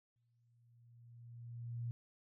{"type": "tone with exponential growth", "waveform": "sine", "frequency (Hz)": 118.3, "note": "A#2", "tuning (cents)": 26, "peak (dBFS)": -37, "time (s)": [0.16, 1.91], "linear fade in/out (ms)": 0, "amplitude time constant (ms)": 380, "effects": []}